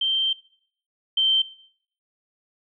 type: tone pair in turn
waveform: sine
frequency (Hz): 3136 / 3120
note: G7 / G7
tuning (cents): 0 / -9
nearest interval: unison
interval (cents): 9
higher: first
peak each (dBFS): -20 / -17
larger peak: second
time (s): 0.01-0.33 / 1.17-1.42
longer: first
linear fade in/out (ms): 5
effects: noise-tail reverb RT60 0.6 s tail -19 dB re dry